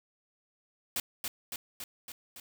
white noise with echo, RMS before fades -32 dBFS, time 0.96-1 s, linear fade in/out 2 ms, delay 280 ms, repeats 5, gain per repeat -3 dB, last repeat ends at 2.4 s, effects none

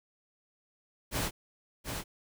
pink noise with echo, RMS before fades -32 dBFS, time 1.11-1.31 s, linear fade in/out 50 ms, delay 730 ms, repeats 1, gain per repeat -5 dB, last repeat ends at 2.04 s, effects none

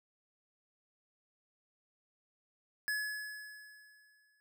square tone with exponential decay, 1700 Hz, G#6, 40 cents sharp, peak -32 dBFS, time 2.88-4.4 s, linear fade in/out 0 ms, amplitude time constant 330 ms, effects none

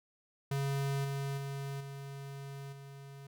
square tone with level steps, 138.59 Hz, C#3, in tune, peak -32 / -35 / -38 / -43 / -48 dBFS, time 0.51-3.27 s, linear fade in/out 5 ms, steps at 1.04 / 1.37 / 1.8 / 2.72 s, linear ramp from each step 10 ms, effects none

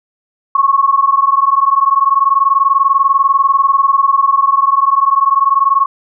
sine tone pair together, 1088.4 / 1108.7 Hz, C#6 / C#6, -32 / 0 cents, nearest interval unison, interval 32 cents, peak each -11 dBFS, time 0.55-5.86 s, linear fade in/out 5 ms, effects none

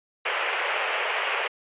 white band-pass noise, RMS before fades -27 dBFS, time 0.25-1.48 s, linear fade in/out 10 ms, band 420 to 2900 Hz, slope 48 dB/octave, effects resampled to 8000 Hz

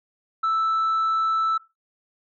sine tone, 1318.5 Hz, E6, in tune, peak -17 dBFS, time 0.43-1.58 s, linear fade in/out 10 ms, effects noise-tail reverb RT60 0.2 s tail -17 dB re dry + tanh soft clip ceiling -18 dBFS

